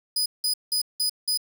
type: tone bursts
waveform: sawtooth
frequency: 4978 Hz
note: D#8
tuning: in tune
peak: -19 dBFS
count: 5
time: 0.16-1.375 s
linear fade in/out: 5 ms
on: 99 ms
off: 180 ms
effects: none